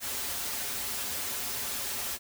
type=noise with comb filter; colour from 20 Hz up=white; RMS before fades=-34 dBFS; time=0-2.19 s; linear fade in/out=50 ms; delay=6.3 ms; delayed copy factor=-0.75; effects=none